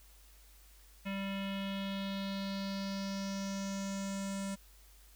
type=tone with low-pass filter sweep; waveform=square; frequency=196 Hz; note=G3; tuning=in tune; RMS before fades=-38 dBFS; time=1.05-4.56 s; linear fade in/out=20 ms; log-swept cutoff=2600 to 8600 Hz; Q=3.6; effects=added 50 Hz sine -58 dBFS peak until 5.15 s + white hiss -63 dBFS RMS until 5.15 s